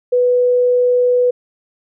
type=tone; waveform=sine; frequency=493.9 Hz; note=B4; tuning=in tune; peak=-10 dBFS; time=0.12-1.31 s; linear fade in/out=10 ms; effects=none